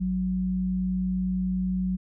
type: tone pair together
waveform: sine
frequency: 55.8 / 185 Hz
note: A1 / F#3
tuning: +25 / 0 cents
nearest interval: octave + major sixth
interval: 2075 cents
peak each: -34 / -24 dBFS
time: 0-1.97 s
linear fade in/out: 20 ms
effects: none